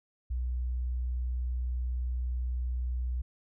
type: tone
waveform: sine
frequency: 61.74 Hz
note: B1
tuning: in tune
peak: -29 dBFS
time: 0.3-3.22 s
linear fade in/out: 10 ms
effects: none